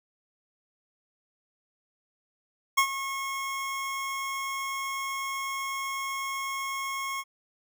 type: tone with ADSR envelope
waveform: 25% pulse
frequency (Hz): 1088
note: C#6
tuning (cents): -33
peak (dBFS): -14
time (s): 2.77-7.24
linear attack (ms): 13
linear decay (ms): 80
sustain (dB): -13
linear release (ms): 45
effects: none